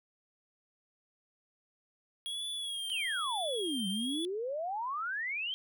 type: tone with vibrato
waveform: square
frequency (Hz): 3297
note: G#7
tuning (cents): -13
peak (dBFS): -36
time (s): 2.26-4.25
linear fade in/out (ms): 0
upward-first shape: sine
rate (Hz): 1.1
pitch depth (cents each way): 80
type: exponential two-way sweep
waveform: sine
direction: down then up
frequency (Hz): 3212 to 185 to 3212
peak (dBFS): -33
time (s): 2.9-5.54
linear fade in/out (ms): 0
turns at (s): 3.88
effects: none